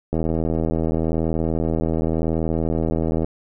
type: click train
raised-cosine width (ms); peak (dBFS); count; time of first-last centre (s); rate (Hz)
2; -9; 253; 0.13-3.245; 80.9
effects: none